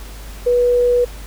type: tone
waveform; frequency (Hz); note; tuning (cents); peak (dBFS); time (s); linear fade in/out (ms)
sine; 487.9; B4; -21; -11; 0.46-1.05; 10
effects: added 50 Hz sine -31 dBFS peak until 1.26 s + pink hiss -39 dBFS RMS until 1.26 s